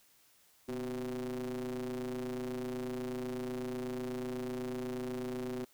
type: ring-modulated tone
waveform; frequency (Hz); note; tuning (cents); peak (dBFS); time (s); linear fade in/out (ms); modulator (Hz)
square; 65.41; C2; 0; -34; 0.68-5.65; 10; 313
effects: white hiss -66 dBFS RMS until 5.73 s